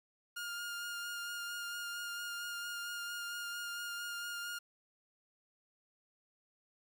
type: tone with vibrato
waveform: sawtooth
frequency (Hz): 1414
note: F6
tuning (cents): +21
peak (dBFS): -36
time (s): 0.36-4.59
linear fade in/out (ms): 10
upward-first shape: sine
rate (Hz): 4.4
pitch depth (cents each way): 15
effects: 11-bit